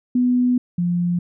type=tone pair in turn; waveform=sine; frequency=248 / 174.92 Hz; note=B3 / F3; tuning=+7 / +3 cents; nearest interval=tritone; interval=604 cents; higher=first; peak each=-14 / -17 dBFS; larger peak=first; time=0.15-0.58 / 0.78-1.19 s; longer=first; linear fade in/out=5 ms; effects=none

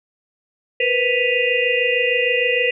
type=tone cluster; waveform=sine; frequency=478.5 / 505 / 1972 / 2492 / 2787 Hz; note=A#4 / B4 / B6 / D#7 / F7; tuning=+45 / +39 / -3 / +2 / -4 cents; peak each=-22 dBFS; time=0.8-2.71 s; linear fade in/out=5 ms; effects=none

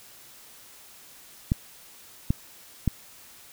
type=clicks; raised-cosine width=5 ms; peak=-9 dBFS; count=3; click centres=1.519 / 2.305 / 2.877 s; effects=white hiss -50 dBFS RMS until 3.52 s

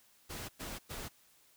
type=noise bursts; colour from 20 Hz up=pink; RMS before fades=-43 dBFS; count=3; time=0.29-1.09 s; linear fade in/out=20 ms; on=200 ms; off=100 ms; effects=white hiss -66 dBFS RMS until 1.56 s

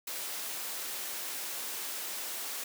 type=high-pass noise; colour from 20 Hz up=white; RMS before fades=-38 dBFS; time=0.07-2.64 s; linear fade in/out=5 ms; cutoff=310 Hz; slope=12 dB/octave; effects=none

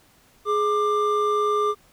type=tone pair together; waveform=triangle; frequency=419 / 1188.1 Hz; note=G#4 / D6; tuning=+15 / +20 cents; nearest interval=octave + tritone; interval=1805 cents; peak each=-20 dBFS; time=0.45-1.75 s; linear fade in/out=50 ms; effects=pink hiss -57 dBFS RMS until 1.92 s

